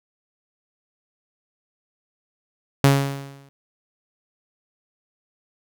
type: tone with exponential decay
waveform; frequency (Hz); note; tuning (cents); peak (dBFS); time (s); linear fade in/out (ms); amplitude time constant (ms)
sawtooth; 138.59; C#3; 0; -6; 2.84-3.49; 0; 140
effects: none